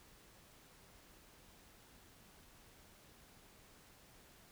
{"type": "silence", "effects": ["pink hiss -63 dBFS RMS until 4.51 s"]}